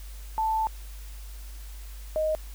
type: tone pair in turn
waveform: sine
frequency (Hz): 881 / 623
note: A5 / D#5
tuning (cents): +2 / +2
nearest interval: tritone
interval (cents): 600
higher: first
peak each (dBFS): -23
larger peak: neither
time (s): 0.38-0.67 / 2.16-2.35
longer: first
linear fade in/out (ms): 0
effects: added 50 Hz sine -38 dBFS peak until 2.54 s + white hiss -51 dBFS RMS until 2.54 s